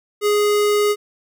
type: tone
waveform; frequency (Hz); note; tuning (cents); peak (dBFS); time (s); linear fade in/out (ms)
square; 415.3; G#4; 0; -15; 0.21-0.96; 50
effects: none